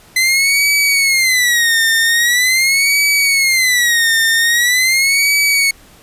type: tone with vibrato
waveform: sawtooth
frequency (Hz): 2034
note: C7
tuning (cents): -50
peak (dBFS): -7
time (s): 0.16-5.71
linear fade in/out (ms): 5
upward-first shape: sine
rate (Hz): 0.43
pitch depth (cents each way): 200
effects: pink hiss -44 dBFS RMS until 6.02 s + resampled to 32000 Hz